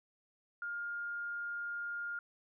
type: tone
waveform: sine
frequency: 1412 Hz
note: F6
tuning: 19 cents sharp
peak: -37 dBFS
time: 0.62-2.19 s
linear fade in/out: 2 ms
effects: none